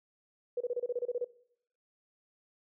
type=tone bursts; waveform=sine; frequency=487.1 Hz; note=B4; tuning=24 cents flat; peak=-29 dBFS; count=11; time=0.57-1.246 s; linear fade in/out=5 ms; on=36 ms; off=28 ms; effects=noise-tail reverb RT60 0.7 s tail -21 dB re dry